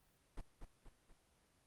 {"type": "noise with echo", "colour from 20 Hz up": "brown", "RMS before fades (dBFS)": -44, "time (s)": [0.37, 0.41], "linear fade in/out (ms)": 5, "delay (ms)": 240, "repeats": 3, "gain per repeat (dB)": -5, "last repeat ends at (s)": 1.13, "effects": ["pink hiss -74 dBFS RMS until 1.66 s", "Opus 32 kbps"]}